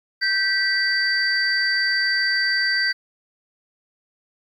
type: tone cluster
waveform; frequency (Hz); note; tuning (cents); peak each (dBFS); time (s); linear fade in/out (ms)
sine; 1556 / 1952 / 4645; G6 / B6 / D8; -13 / -21 / -20; -22; 0.21-2.93; 20
effects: tanh soft clip ceiling -9 dBFS + 9-bit